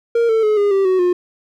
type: tone with pitch steps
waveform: triangle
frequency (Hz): 466.2 / 445.9 / 426.5 / 408 / 390.2 / 373.2 / 357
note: A#4 / A4 / G#4 / G#4 / G4 / F#4 / F4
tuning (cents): 0 / +23 / +46 / -31 / -8 / +15 / +38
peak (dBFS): -10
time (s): 0.15-1.13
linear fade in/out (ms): 5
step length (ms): 140
effects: none